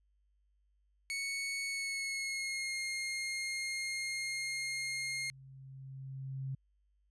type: tone with pitch glide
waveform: sawtooth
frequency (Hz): 2217 to 2133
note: C#7 to C7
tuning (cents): 0 to +33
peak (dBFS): -32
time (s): 1.1-5.3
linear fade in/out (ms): 0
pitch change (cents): -67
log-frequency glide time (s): 1.66-2.79
type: tone with exponential growth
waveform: sine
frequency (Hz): 134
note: C3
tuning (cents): +42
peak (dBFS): -35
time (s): 3.83-6.55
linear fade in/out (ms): 5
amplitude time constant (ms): 590
effects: added 50 Hz sine -70 dBFS peak until 7.1 s + resampled to 24000 Hz